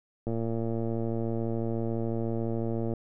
click train, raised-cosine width 2 ms, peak -19 dBFS, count 305, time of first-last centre 0.27-2.937 s, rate 114 Hz, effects none

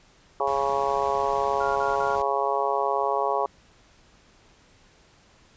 harmonic tone, 138.59 Hz, C#3, in tune, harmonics 3 / 4 / 5 / 6 / 7 / 8, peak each -29 / -29 / -29 / -29 / -29 / -29 dBFS, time 0.4-3.46 s, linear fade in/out 2 ms
pink noise, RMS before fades -42 dBFS, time 0.47-2.22 s, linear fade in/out 2 ms
sine tone bursts, 1400 Hz, F6, 4 cents sharp, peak -31 dBFS, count 3, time 1.6-2.158 s, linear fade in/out 10 ms, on 160 ms, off 39 ms
effects pink hiss -57 dBFS RMS until 5.56 s + resampled to 16000 Hz

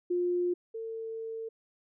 sine tone pair in turn, 354.3 / 449.6 Hz, F4 / A4, +25 / +37 cents, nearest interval major third, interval 412 cents, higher second, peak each -26 / -35 dBFS, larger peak first, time 0.1-0.54 / 0.74-1.49 s, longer second, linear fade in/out 10 ms, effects none

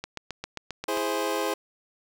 click train, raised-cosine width 0.2 ms, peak -16 dBFS, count 8, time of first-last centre 0.04-0.973 s, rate 7.5 Hz
25% pulse chord, E augmented, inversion none, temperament equal, 329.6 / 415.3 / 523.3 Hz, E4 / G#4 / B#4, 0 / 0 / 0 cents, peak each -28 / -26 / -26 dBFS, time 0.88-1.54 s, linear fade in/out 5 ms
effects none

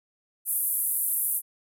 pink band-pass noise, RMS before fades -27 dBFS, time 0.45-1.42 s, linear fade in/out 50 ms, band 10000 to 14000 Hz, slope 48 dB/octave, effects none

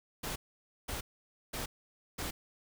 pink noise bursts, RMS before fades -38 dBFS, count 4, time 0.23-2.31 s, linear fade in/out 10 ms, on 130 ms, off 520 ms, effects none

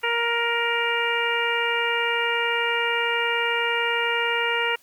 harmonic tone, 468.9 Hz, A#4, 10 cents sharp, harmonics 1 / 2 / 3 / 4 / 5 / 6, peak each -28 / -28 / -28 / -28 / -28 / -28 dBFS, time 0.03-4.76 s, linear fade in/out 10 ms, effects white hiss -57 dBFS RMS until 4.82 s + Opus 48 kbps

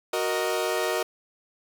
sawtooth chord, D# minor, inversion first, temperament equal, 370 / 466.2 / 622.3 Hz, F#4 / A#4 / D#5, 0 / 0 / 0 cents, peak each -25 dBFS, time 0.13-1.03 s, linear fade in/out 5 ms, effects none

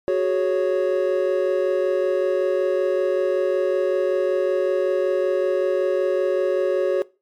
triangle chord, F# suspended second, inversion none, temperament equal, 370 / 415.3 / 554.4 Hz, F#4 / G#4 / C#5, 0 / 0 / 0 cents, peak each -19 / -23 / -19 dBFS, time 0.08-7.02 s, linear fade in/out 0 ms, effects noise-tail reverb RT60 0.3 s tail -21 dB re dry + MP3 96 kbps

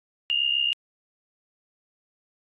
sine tone pair together, 2794 / 2861 Hz, F7 / F7, 0 / +41 cents, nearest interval unison, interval 41 cents, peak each -24 dBFS, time 0.3-0.73 s, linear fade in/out 0 ms, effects AAC 32 kbps

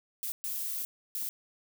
violet noise bursts at uneven times, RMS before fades -35 dBFS, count 3, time 0.23-0.32 / 0.44-0.85 / 1.15-1.29 s, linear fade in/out 0 ms, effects none

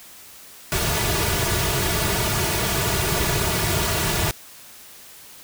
pink noise with comb filter, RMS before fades -22 dBFS, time 0.72-4.31 s, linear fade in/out 0 ms, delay 3.8 ms, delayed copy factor -0.75, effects white hiss -44 dBFS RMS until 5.43 s

